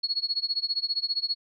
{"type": "tone with tremolo", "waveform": "sine", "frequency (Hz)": 4344, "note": "C#8", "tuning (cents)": -36, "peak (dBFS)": -22, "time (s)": [0.03, 1.35], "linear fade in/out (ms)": 10, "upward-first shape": "sine", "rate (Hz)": 15, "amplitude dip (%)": 95, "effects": []}